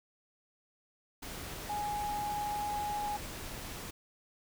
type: tone in noise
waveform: sine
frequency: 830.6 Hz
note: G#5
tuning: in tune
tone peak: -33 dBFS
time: 1.69-3.17 s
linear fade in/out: 10 ms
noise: pink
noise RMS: -43 dBFS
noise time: 1.22-3.91 s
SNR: +7 dB
effects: none